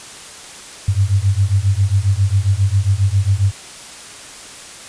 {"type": "beating tone pair", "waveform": "sine", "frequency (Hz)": [94.8, 102.2], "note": ["F#2", "G#2"], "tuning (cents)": [43, -27], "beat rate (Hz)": 7.4, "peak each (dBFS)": -15, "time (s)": [0.88, 3.52], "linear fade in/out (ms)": 5, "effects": ["white hiss -35 dBFS RMS until 4.88 s", "resampled to 22050 Hz"]}